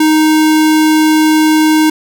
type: tone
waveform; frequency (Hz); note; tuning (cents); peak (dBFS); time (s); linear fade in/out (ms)
square; 311.1; D#4; 0; -7; 0-1.9; 5
effects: none